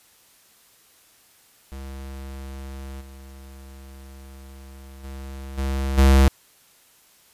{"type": "tone with level steps", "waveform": "square", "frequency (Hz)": 67.4, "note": "C#2", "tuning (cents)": -48, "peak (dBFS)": [-34, -41, -34, -23, -12], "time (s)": [1.72, 6.28], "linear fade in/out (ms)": 0, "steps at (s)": [3, 5.03, 5.57, 5.97], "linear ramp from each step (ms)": 20, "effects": ["white hiss -56 dBFS RMS until 7.33 s", "resampled to 32000 Hz"]}